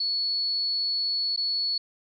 sine tone with dropouts, 4404 Hz, C#8, 12 cents flat, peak -24 dBFS, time 0-1.78 s, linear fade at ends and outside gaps 5 ms, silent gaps 1.363-1.374 s, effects none

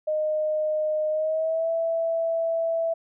sine tone with pitch glide, 616 to 660.2 Hz, D#5 to E5, -17 to +2 cents, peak -22 dBFS, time 0.07-2.94 s, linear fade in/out 10 ms, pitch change +119 cents, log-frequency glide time 1.1-1.7 s, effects none

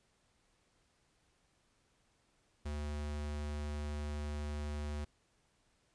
square tone, 74 Hz, D2, 14 cents sharp, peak -38 dBFS, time 2.65-5.05 s, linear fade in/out 10 ms, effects pink hiss -74 dBFS RMS until 5.94 s + resampled to 22050 Hz

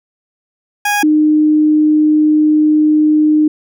20% pulse / sine tone pair in turn, 824 / 305.3 Hz, G#5 / D#4, -14 / -33 cents, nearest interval octave + perfect fourth, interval 1719 cents, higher first, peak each -7 dBFS, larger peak neither, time 0.85-1.03 / 1.03-3.48 s, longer second, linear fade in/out 5 ms, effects none

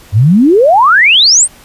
sine exponential sweep, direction up, 92.5 to 9190 Hz, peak -3 dBFS, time 0.12-1.48 s, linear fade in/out 50 ms, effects pink hiss -39 dBFS RMS until 1.64 s + resampled to 32000 Hz

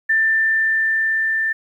sine tone with level ramp, 1781 Hz, A6, 21 cents sharp, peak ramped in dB -13 to -17 dBFS, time 0.09-1.53 s, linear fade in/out 10 ms, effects 9-bit

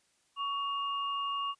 sine tone pair together, 1122 / 2827 Hz, C#6 / F7, +21 / +20 cents, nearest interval octave + major third, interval 1599 cents, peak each -32 / -38 dBFS, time 0.36-1.55 s, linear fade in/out 50 ms, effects white hiss -71 dBFS RMS until 1.59 s + resampled to 22050 Hz

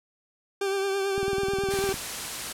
40% pulse tone with vibrato, 392 Hz, G4, in tune, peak -24 dBFS, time 0.61-1.93 s, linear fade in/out 5 ms, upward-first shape triangle, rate 9.1 Hz, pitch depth 38 cents each way
click train, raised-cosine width 3 ms, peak -22 dBFS, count 16, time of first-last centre 1.18-1.941 s, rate 19.7 Hz
white noise, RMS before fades -33 dBFS, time 1.7-2.53 s, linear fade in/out 10 ms
effects low-pass 11000 Hz 12 dB/octave

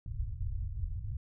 pink low-pass noise, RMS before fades -36 dBFS, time 0.06-1.17 s, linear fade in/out 2 ms, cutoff 120 Hz, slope 48 dB/octave, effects none

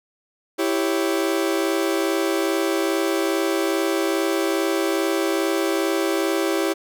40% pulse chord, C# diminished, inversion first, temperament equal, 329.6 / 392 / 554.4 Hz, E4 / G4 / C#5, 0 / 0 / 0 cents, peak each -22 / -23 / -26 dBFS, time 0.58-6.74 s, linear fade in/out 20 ms, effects none

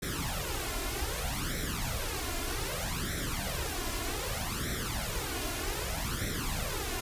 pink noise with flanger, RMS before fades -34 dBFS, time 0.02-7.01 s, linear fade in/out 10 ms, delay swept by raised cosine 0.52 to 2.92 ms, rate 0.64 Hz, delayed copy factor +0.8, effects resampled to 32000 Hz

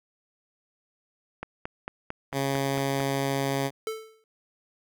click train, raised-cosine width 0.5 ms, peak -18 dBFS, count 8, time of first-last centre 1.43-3.003 s, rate 4.45 Hz
10% pulse tone, 137.4 Hz, C#3, 15 cents flat, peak -17 dBFS, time 2.32-3.71 s, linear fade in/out 50 ms
square tone with exponential decay, 440.6 Hz, A4, 2 cents sharp, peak -27 dBFS, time 3.87-4.24 s, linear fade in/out 1 ms, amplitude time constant 79 ms
effects none

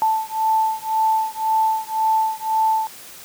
sine beating tone pair, 880 / 881.9 Hz, A5 / A5, 0 / +4 cents, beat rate 1.9 Hz, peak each -20 dBFS, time 0.02-2.87 s, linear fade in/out 0 ms, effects white hiss -40 dBFS RMS until 3.24 s + high-pass 80 Hz 12 dB/octave

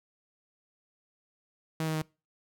sawtooth tone with pitch steps, 159.5 / 157.85 / 156.22 Hz, D#3 / D#3 / D#3, +43 / +25 / +7 cents, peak -25 dBFS, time 1.8-2.019 s, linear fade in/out 2 ms, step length 73 ms, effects noise-tail reverb RT60 0.3 s tail -24 dB re dry

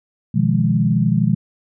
sine chord, F half-diminished seventh, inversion second, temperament equal, 123.47 / 155.56 / 174.61 / 207.7 Hz, Cb3 / Eb3 / F3 / Ab3, 0 / 0 / 0 / 0 cents, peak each -19 dBFS, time 0.34-1.35 s, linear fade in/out 10 ms, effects none

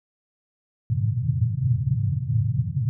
pink band-pass noise, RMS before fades -23 dBFS, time 0.9-2.89 s, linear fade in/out 0 ms, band 100 to 140 Hz, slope 48 dB/octave, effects none

